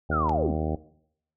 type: harmonic tone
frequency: 77.78 Hz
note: D#2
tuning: in tune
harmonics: 1 / 2 / 3 / 4 / 5 / 6 / 7 / 8 / 9 / 10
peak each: -29 / -32 / -34 / -35 / -36 / -37 / -37 / -38 / -39 / -39 dBFS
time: 0.09-0.76 s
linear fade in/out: 10 ms
type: linear sweep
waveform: sine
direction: down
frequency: 1480 to 150 Hz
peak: -24 dBFS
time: 0.11-0.53 s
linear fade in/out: 20 ms
type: click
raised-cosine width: 0.2 ms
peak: -25 dBFS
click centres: 0.294 s
effects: noise-tail reverb RT60 0.7 s tail -18 dB re dry